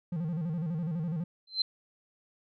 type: tone with vibrato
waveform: triangle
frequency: 164.81 Hz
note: E3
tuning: in tune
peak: -28 dBFS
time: 0.12-1.24 s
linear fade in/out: 5 ms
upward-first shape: square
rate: 12 Hz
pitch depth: 110 cents each way
type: tone with exponential growth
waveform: sine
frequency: 4100 Hz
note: C8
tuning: 36 cents flat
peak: -21 dBFS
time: 1.47-1.62 s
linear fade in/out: 5 ms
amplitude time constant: 32 ms
effects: none